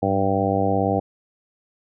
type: harmonic tone with a mistuned harmonic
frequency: 97.8 Hz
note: G2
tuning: 4 cents flat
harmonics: 1 / 2 / 3 / 4 / 5 / 6 / 7 / 8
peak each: -26 / -26 / -26 / -30 / -25 / -28 / -26 / -25 dBFS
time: 0.02-1 s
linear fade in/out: 10 ms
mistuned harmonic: 1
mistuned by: +66 cents
effects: none